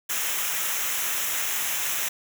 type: noise with comb filter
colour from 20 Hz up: white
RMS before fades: -27 dBFS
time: 0.09-2.09 s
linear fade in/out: 10 ms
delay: 0.22 ms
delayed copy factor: -0.7
effects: none